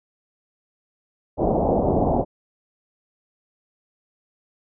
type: low-pass noise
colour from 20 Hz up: white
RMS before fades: -20 dBFS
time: 1.37-2.25 s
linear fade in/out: 50 ms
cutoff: 800 Hz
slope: 48 dB/octave
effects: none